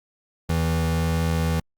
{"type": "tone pair together", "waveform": "square", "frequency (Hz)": [82, 163.39], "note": ["E2", "E3"], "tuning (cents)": [-9, -15], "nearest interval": "octave", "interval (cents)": 1194, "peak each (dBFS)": -24, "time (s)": [0.49, 1.6], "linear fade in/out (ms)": 5, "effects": ["Opus 48 kbps"]}